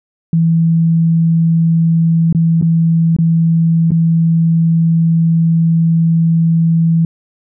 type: tone with dropouts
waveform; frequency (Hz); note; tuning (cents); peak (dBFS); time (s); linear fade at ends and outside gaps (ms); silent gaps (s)
sine; 164.81; E3; 0; -8; 0.33-7.05; 2; 2.327-2.348 / 2.614-2.624 / 3.165-3.186 / 3.907-3.917
effects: none